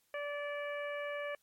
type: harmonic tone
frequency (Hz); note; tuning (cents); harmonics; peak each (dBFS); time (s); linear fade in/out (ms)
580; D5; -22; 1 / 2 / 3 / 4 / 5; -38 / -46 / -44 / -46 / -53; 0.14-1.35; 2
effects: white hiss -74 dBFS RMS until 1.42 s + MP3 64 kbps